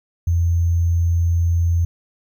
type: tone with sample-and-hold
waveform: sine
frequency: 85 Hz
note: F2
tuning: 46 cents flat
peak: -14 dBFS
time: 0.27-1.85 s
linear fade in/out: 5 ms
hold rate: 6300 Hz
effects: none